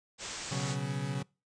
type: low-pass noise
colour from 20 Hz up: white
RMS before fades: -41 dBFS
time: 0.18-0.77 s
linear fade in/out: 50 ms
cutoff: 8300 Hz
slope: 96 dB/octave
type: chord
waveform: 40% pulse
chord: B suspended second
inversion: none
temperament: equal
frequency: 123.47 / 138.59 / 185 Hz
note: B2 / C#3 / F#3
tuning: 0 / 0 / 0 cents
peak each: -38 / -33 / -38 dBFS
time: 0.51-1.23 s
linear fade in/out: 10 ms
effects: noise-tail reverb RT60 0.3 s tail -25 dB re dry + resampled to 22050 Hz